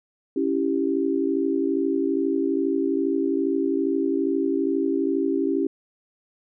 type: chord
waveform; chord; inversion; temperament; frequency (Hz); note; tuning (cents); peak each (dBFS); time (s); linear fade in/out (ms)
sine; C# diminished; none; equal; 277.2 / 329.6 / 392; C#4 / E4 / G4; 0 / 0 / 0; -24 / -25 / -25; 0.36-5.67; 5
effects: none